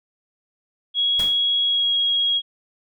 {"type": "tone with pitch glide", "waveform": "sine", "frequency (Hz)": [3322, 3295], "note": ["G#7", "G#7"], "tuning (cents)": [0, -14], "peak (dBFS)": -17, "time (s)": [0.94, 2.42], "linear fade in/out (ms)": 50, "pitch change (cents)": -14, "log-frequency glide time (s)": [1.64, 1.93]}
{"type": "noise with exponential decay", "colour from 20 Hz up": "pink", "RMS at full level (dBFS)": -28, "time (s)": [1.19, 1.45], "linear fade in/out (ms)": 5, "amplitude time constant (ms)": 55}
{"effects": []}